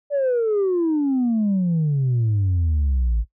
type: exponential sweep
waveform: sine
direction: down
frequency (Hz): 587.3 to 52.2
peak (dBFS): -15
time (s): 0.1-3.25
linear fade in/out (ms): 50
effects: noise-tail reverb RT60 0.1 s tail -19 dB re dry + tanh soft clip ceiling -15 dBFS